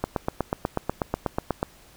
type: click train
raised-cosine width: 1 ms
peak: -9 dBFS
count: 14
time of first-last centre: 0.04-1.629 s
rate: 8.18 Hz
effects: pink hiss -53 dBFS RMS until 1.96 s